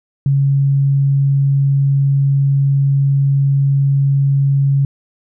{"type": "tone", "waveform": "sine", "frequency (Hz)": 138.59, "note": "C#3", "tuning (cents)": 0, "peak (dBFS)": -10, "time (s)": [0.26, 4.85], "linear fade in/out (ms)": 2, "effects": []}